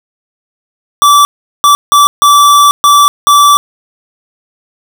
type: tone bursts at uneven times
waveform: square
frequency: 1160 Hz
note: D6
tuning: 22 cents flat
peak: -3 dBFS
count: 6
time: 1.02-1.25 / 1.64-1.75 / 1.92-2.07 / 2.22-2.71 / 2.84-3.08 / 3.27-3.57 s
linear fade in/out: 0 ms
effects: none